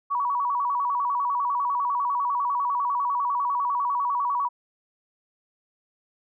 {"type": "tone with vibrato", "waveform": "sine", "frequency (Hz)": 1046.5, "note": "C6", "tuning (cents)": 0, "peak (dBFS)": -22, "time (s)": [0.1, 4.49], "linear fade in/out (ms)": 20, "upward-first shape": "square", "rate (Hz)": 10, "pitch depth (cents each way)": 130, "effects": []}